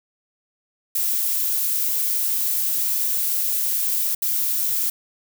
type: noise bursts at uneven times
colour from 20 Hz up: violet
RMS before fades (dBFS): -22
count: 2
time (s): 0.95-4.15 / 4.22-4.9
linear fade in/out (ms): 5
effects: none